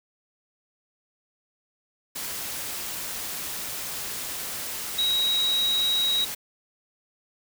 sine tone in noise, 3830 Hz, A#7, 46 cents sharp, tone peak -21 dBFS, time 4.98-6.25 s, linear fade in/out 10 ms, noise white, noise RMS -33 dBFS, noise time 2.15-6.35 s, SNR +9 dB, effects none

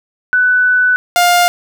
sine / sawtooth tone pair in turn, 1494 / 705.1 Hz, F#6 / F5, +16 / +16 cents, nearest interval octave + minor second, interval 1300 cents, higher first, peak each -8 / -4 dBFS, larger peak second, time 0.33-0.96 / 1.16-1.48 s, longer first, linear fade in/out 0 ms, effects none

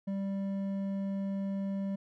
triangle tone with hard clipping, 196 Hz, G3, in tune, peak -33 dBFS, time 0.07-1.96 s, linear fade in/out 10 ms, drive 10 dB, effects none

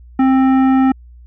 sine tone with hard clipping, 263.9 Hz, C4, 15 cents sharp, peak -11 dBFS, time 0.19-0.92 s, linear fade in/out 5 ms, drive 14 dB, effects added 60 Hz sine -37 dBFS peak until 1.26 s + low-pass 2000 Hz 12 dB/octave

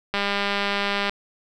click train, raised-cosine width 0.3 ms, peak -8 dBFS, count 193, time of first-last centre 0.14-1.095 s, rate 201 Hz, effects none

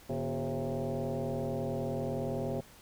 sine tone with frequency modulation, 150.3 Hz, D3, 40 cents sharp, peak -31 dBFS, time 0.09-2.61 s, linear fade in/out 10 ms, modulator 130 Hz, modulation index 4.1, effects pink hiss -56 dBFS RMS until 2.81 s

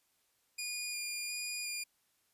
15% pulse tone with vibrato, 2429 Hz, D#7, 42 cents flat, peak -30 dBFS, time 0.58-1.84 s, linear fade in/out 10 ms, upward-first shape square, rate 1.4 Hz, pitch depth 11 cents each way, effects white hiss -75 dBFS RMS until 2.33 s + resampled to 32000 Hz

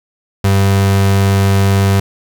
35% pulse tone, 98 Hz, G2, in tune, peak -7 dBFS, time 0.44-2 s, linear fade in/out 5 ms, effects 7-bit

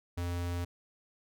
square tone, 87.31 Hz, F2, in tune, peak -33 dBFS, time 0.17-0.65 s, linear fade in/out 10 ms, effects none

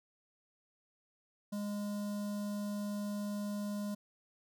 square tone with notch filter, 205.6 Hz, G#3, 17 cents flat, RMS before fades -38 dBFS, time 1.52-3.95 s, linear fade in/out 10 ms, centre 2200 Hz, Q 0.56, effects none

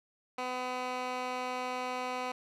15% pulse tone with band-pass filter, 252.1 Hz, B3, 36 cents sharp, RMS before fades -36 dBFS, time 0.38-2.32 s, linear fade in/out 5 ms, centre 1500 Hz, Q 0.63, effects none

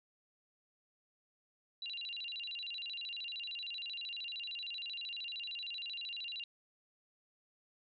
sine tone with vibrato, 3322 Hz, G#7, in tune, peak -40 dBFS, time 1.82-6.44 s, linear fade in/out 2 ms, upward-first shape square, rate 13 Hz, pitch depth 300 cents each way, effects none

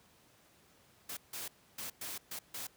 white noise bursts at uneven times, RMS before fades -42 dBFS, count 6, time 1.09-1.17 / 1.33-1.48 / 1.78-1.9 / 2.01-2.18 / 2.31-2.39 / 2.54-2.67 s, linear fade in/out 5 ms, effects pink hiss -65 dBFS RMS until 2.76 s + high-pass 80 Hz 12 dB/octave

